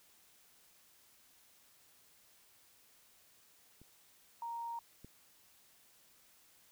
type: clicks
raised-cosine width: 3 ms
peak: -45 / -39 dBFS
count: 2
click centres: 3.816 / 5.046 s
type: tone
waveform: sine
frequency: 932.3 Hz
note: A#5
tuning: in tune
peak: -39 dBFS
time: 4.42-4.79 s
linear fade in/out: 2 ms
effects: white hiss -66 dBFS RMS until 6.71 s